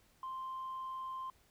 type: tone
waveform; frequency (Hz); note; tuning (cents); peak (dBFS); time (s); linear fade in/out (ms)
sine; 1046.5; C6; 0; -38; 0.23-1.3; 2
effects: tanh soft clip ceiling -37 dBFS + pink hiss -69 dBFS RMS until 1.5 s